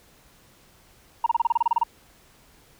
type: tone bursts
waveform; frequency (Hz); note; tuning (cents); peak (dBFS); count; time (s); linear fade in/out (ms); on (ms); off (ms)
sine; 932.3; A#5; 0; -15; 12; 1.24-1.835; 5; 23; 29
effects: tanh soft clip ceiling -13 dBFS + pink hiss -56 dBFS RMS until 2.79 s